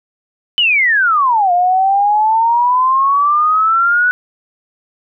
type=exponential two-way sweep; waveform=sine; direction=down then up; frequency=3045 to 700 to 1490 Hz; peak=-9 dBFS; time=0.58-4.11 s; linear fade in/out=0 ms; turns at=1.52 s; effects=none